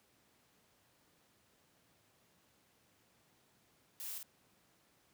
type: noise with echo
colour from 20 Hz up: blue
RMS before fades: -45 dBFS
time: 4-4.18 s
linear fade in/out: 0 ms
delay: 49 ms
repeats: 1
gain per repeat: -3 dB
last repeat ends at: 4.229 s
effects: pink hiss -71 dBFS RMS until 5.13 s + high-pass 100 Hz 12 dB/octave